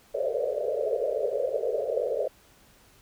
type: band-pass noise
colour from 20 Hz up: white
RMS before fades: -28 dBFS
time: 0.14-2.28 s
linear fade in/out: 10 ms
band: 410 to 630 Hz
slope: 96 dB/octave
effects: pink hiss -58 dBFS RMS until 3.01 s